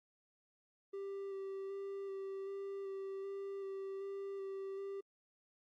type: tone with vibrato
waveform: triangle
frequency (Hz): 391.5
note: G4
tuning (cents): -2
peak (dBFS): -39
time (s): 0.93-5.01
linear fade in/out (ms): 10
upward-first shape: square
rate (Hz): 1.3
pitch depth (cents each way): 12
effects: AAC 64 kbps